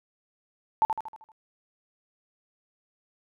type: tone with echo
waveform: sine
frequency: 880 Hz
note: A5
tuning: in tune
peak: -17 dBFS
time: 0.82-0.85 s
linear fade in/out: 0 ms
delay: 78 ms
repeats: 6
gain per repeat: -6 dB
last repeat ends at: 1.318 s
effects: none